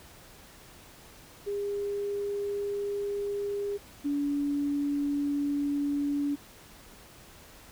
sine tone pair in turn, 405.2 / 286.5 Hz, G#4 / D4, -43 / -43 cents, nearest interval tritone, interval 600 cents, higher first, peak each -29 / -26 dBFS, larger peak second, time 1.46-3.78 / 4.04-6.36 s, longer neither, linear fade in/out 20 ms, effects pink hiss -52 dBFS RMS until 7.71 s

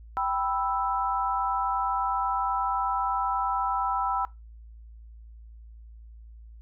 sine chord, E minor, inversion first, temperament equal, 784 / 987.8 / 1318.5 Hz, G5 / B5 / E6, 0 / 0 / 0 cents, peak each -29 dBFS, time 0.17-4.25 s, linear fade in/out 0 ms, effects noise-tail reverb RT60 0.2 s tail -19 dB re dry + added 56 Hz sine -44 dBFS peak until 6.61 s

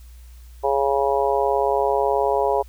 harmonic tone, 138.4 Hz, C#3, 2 cents flat, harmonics 3 / 4 / 5 / 6 / 7, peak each -22 / -23 / -24 / -25 / -25 dBFS, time 0.63-2.63 s, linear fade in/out 20 ms, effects added 60 Hz sine -40 dBFS peak until 2.68 s + white hiss -56 dBFS RMS until 2.68 s

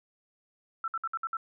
sine tone bursts, 1336 Hz, E6, 23 cents sharp, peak -29 dBFS, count 6, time 0.84-1.369 s, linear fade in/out 2 ms, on 39 ms, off 59 ms, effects none

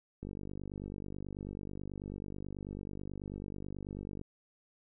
click train, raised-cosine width 3 ms, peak -29 dBFS, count 197, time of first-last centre 0.23-4.214 s, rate 49.2 Hz, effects none

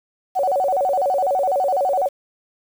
sine tone with vibrato, 647 Hz, E5, 32 cents flat, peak -16 dBFS, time 0.35-2.09 s, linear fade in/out 20 ms, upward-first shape square, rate 12 Hz, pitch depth 250 cents each way, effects 7-bit

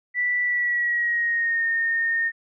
sine tone with pitch glide, 1967 to 1835.3 Hz, B6 to A#6, -7 to -27 cents, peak -20 dBFS, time 0.14-2.32 s, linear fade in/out 50 ms, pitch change -120 cents, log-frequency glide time 0.43-1.65 s, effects none

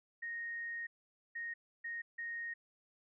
sine tone bursts at uneven times, 1862 Hz, A#6, 2 cents flat, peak -39 dBFS, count 4, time 0.22-0.87 / 1.35-1.54 / 1.84-2.02 / 2.18-2.54 s, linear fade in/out 10 ms, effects none

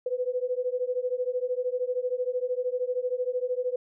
sine beating tone pair, 493.9 / 506.9 Hz, B4 / B4, 0 / +45 cents, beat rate 13 Hz, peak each -29 / -29 dBFS, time 0.06-3.76 s, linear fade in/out 5 ms, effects none

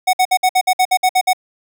square tone bursts, 742 Hz, F#5, 5 cents sharp, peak -11 dBFS, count 11, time 0.07-1.333 s, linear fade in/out 10 ms, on 63 ms, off 57 ms, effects none

